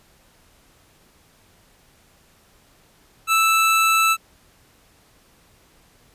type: tone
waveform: 25% pulse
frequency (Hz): 1318.5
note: E6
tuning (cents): 0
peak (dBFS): -11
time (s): 3.27-4.17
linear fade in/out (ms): 50
effects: pink hiss -56 dBFS RMS until 6.14 s + resampled to 32000 Hz